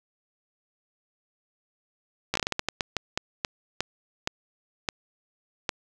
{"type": "slowing click train", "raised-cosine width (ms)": 0.2, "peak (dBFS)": -8, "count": 17, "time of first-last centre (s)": [2.34, 5.692], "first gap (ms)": 14, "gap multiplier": 1.31, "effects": []}